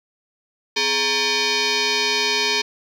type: tone with frequency modulation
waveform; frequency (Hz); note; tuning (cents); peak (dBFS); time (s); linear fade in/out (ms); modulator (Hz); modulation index
sine; 932.3; A#5; 0; -16; 0.76-2.62; 10; 676; 6.7
effects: tanh soft clip ceiling -14 dBFS + 9-bit